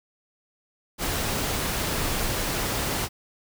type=noise; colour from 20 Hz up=pink; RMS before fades=-27 dBFS; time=0.98-3.09 s; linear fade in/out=50 ms; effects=none